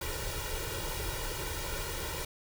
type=noise with comb filter; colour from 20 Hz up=pink; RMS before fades=-36 dBFS; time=0.01-2.25 s; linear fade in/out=5 ms; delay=2.1 ms; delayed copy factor=+0.85; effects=none